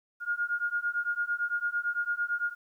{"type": "beating tone pair", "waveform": "sine", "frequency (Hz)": [1419, 1427.9], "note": ["F6", "F6"], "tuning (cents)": [27, 38], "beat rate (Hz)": 8.9, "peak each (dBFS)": -31, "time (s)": [0.2, 2.55], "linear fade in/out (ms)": 50, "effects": ["11-bit"]}